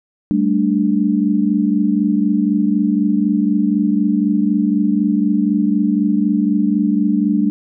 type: chord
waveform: sine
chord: G suspended second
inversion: none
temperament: equal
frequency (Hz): 196 / 220 / 293.7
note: G3 / A3 / D4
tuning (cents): 0 / 0 / 0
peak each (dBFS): -17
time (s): 0.31-7.5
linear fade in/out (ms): 0
effects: none